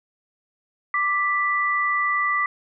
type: tone pair together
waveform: sine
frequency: 1174.6 / 1975.5 Hz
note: D6 / B6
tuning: 0 / 0 cents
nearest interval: major sixth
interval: 900 cents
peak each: -22 dBFS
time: 0.94-2.46 s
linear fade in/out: 2 ms
effects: none